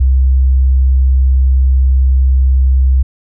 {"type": "tone", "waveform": "sine", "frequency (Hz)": 65.41, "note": "C2", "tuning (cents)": 0, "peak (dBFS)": -6, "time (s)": [0, 3.03], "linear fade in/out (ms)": 10, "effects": []}